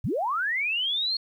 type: linear sweep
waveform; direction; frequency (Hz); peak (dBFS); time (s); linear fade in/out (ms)
sine; up; 69.8 to 4349; -24; 0.04-1.17; 5
effects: 10-bit